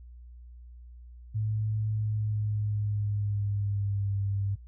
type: tone with pitch glide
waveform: sine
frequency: 107.8 to 99.43 Hz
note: A2 to G2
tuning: -35 to +25 cents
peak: -26 dBFS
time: 1.34-4.56 s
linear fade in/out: 20 ms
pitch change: -140 cents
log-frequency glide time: 1.92-4.16 s
effects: added 60 Hz sine -45 dBFS peak until 4.67 s